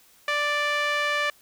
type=tone with band-pass filter; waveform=sawtooth; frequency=587.3 Hz; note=D5; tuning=in tune; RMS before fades=-25 dBFS; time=0.28-1.3 s; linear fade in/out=2 ms; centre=2000 Hz; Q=1.5; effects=white hiss -57 dBFS RMS until 1.41 s